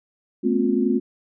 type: tone cluster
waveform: sine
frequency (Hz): 215.6 / 245.2 / 268 / 357.1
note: A3 / B3 / C4 / F4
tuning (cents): -35 / -12 / +42 / +39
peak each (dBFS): -23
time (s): 0.43-1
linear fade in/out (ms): 20
effects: none